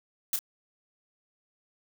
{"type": "noise with echo", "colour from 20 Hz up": "blue", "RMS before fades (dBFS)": -27, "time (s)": [0.33, 0.36], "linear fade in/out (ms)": 2, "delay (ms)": 31, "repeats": 1, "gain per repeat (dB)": -8, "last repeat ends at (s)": 0.391, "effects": []}